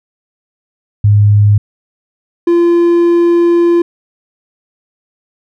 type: tone pair in turn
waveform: sine / triangle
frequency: 103.5 / 343.4 Hz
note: G#2 / F4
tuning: -5 / -29 cents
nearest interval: octave + major sixth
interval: 2076 cents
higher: second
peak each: -4 dBFS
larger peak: neither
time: 1.04-1.58 / 2.47-3.82 s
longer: second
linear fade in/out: 5 ms
effects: none